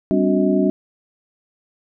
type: tone cluster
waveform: sine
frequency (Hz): 195.8 / 257.7 / 288.3 / 367.1 / 635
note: G3 / C4 / D4 / F#4 / D#5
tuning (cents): -2 / -26 / -32 / -14 / +35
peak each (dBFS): -19 / -22 / -19 / -20 / -24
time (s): 0.11-0.7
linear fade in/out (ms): 0
effects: none